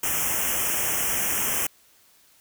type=band-stop noise; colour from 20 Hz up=white; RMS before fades=-25 dBFS; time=0.03-1.67 s; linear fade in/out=5 ms; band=3200 to 5500 Hz; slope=96 dB/octave; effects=white hiss -58 dBFS RMS until 2.4 s